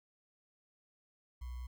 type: tone with sample-and-hold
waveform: sine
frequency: 61.74 Hz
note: B1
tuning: in tune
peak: -40 dBFS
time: 1.41-1.67 s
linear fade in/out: 10 ms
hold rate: 1050 Hz
effects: none